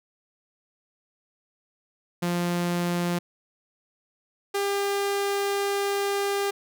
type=tone pair in turn; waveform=sawtooth; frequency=174.61 / 400.2 Hz; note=F3 / G4; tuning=0 / +36 cents; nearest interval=octave + major second; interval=1436 cents; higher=second; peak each=-20 dBFS; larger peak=neither; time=2.22-3.19 / 4.54-6.51 s; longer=second; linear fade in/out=10 ms; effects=none